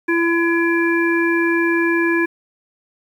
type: harmonic tone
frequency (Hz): 337.1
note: E4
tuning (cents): +39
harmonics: 1 / 3 / 5 / 7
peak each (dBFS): -16 / -26 / -20 / -25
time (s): 0.08-2.26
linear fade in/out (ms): 10
effects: 8-bit